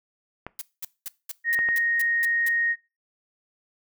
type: clicks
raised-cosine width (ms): 0.5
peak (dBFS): -19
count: 3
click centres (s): 0.466 / 1.59 / 1.688
type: noise bursts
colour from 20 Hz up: blue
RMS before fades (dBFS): -33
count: 9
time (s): 0.59-2.486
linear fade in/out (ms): 2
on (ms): 24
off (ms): 210
type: tone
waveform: sine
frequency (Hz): 1864.7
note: A#6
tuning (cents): 0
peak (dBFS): -21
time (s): 1.44-2.76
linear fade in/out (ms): 50
effects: noise-tail reverb RT60 0.3 s tail -21 dB re dry